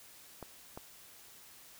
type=clicks; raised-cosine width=1 ms; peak=-29 dBFS; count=2; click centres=0.427 / 0.775 s; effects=white hiss -56 dBFS RMS until 1.79 s